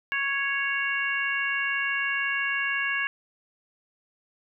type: harmonic tone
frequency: 554 Hz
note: C#5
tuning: 1 cent flat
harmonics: 2 / 3 / 4 / 5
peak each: -35 / -27 / -31 / -31 dBFS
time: 0.12-3.07 s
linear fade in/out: 0 ms
effects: none